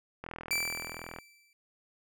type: click train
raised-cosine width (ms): 0.5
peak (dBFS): -25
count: 40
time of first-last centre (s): 0.24-1.187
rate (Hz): 41.2
type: tone with exponential decay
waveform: sawtooth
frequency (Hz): 2331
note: D7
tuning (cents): -14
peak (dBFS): -23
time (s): 0.51-1.53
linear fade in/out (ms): 1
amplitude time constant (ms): 220
effects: none